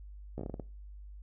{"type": "slowing click train", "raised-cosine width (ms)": 2, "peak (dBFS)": -25, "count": 8, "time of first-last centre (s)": [0.38, 0.598], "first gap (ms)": 14, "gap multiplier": 1.26, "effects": ["noise-tail reverb RT60 0.3 s tail -20 dB re dry", "added 50 Hz sine -45 dBFS peak until 1.22 s"]}